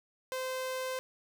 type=tone; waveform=sawtooth; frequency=517 Hz; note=C5; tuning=21 cents flat; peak=-30 dBFS; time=0.32-0.99 s; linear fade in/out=0 ms; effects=none